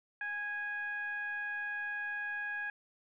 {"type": "tone with frequency modulation", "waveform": "sine", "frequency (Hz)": 1654, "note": "G#6", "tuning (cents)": -8, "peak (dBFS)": -35, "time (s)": [0.21, 2.7], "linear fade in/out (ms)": 2, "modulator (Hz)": 826, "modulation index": 0.52, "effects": []}